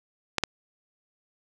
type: clicks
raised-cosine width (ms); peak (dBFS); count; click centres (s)
0.2; -6; 2; 0.383 / 0.437
effects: none